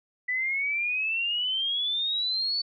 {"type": "exponential sweep", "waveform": "sine", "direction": "up", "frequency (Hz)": [1976, 4517], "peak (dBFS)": -25, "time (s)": [0.28, 2.62], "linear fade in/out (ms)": 10, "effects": []}